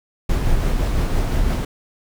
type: noise with tremolo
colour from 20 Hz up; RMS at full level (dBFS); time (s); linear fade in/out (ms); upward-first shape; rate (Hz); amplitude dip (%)
brown; -17; 0.29-1.65; 5; sine; 5.9; 25
effects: none